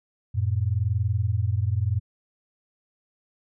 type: tone pair together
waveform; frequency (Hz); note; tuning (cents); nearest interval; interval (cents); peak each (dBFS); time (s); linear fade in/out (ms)
sine; 91.7 / 112.51; F#2 / A2; -15 / +39; major third; 354; -24; 0.34-2; 20
effects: none